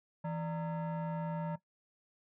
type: tone with frequency modulation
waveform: sine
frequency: 164.81 Hz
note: E3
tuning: in tune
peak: -32 dBFS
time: 0.24-1.56 s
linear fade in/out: 10 ms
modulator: 756 Hz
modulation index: 0.84
effects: noise-tail reverb RT60 0.1 s tail -17 dB re dry + tanh soft clip ceiling -33 dBFS